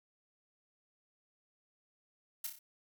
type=noise with echo; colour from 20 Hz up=blue; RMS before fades=-38 dBFS; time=2.44-2.47 s; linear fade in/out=5 ms; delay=30 ms; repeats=4; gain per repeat=-5 dB; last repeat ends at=2.59 s; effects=none